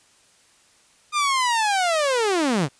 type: linear sweep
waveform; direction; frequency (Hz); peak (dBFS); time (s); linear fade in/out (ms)
sawtooth; down; 1225 to 121.6; -15; 1.12-2.69; 50
effects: white hiss -57 dBFS RMS until 2.79 s + resampled to 22050 Hz